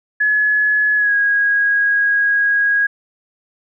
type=tone with pitch glide; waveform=sine; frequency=1699 to 1646.8 Hz; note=G#6 to G#6; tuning=+39 to -15 cents; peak=-12 dBFS; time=0.2-2.87 s; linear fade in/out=10 ms; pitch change=-54 cents; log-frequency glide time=0.96-1.14 s; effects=none